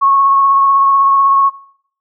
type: tone with vibrato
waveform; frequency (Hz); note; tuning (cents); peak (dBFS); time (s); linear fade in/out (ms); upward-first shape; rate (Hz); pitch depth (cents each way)
sine; 1099; C#6; -15; -7; 0.01-1.5; 20; triangle; 16; 19
effects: noise-tail reverb RT60 0.6 s tail -21 dB re dry